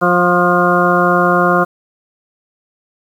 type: harmonic tone with a mistuned harmonic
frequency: 177 Hz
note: F3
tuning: 23 cents sharp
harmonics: 1 / 2 / 3 / 4 / 6 / 7 / 8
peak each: -17 / -17 / -17 / -17 / -17 / -17 / -17 dBFS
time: 0.01-1.65 s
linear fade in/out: 20 ms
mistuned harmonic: 7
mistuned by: -17 cents
effects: 7-bit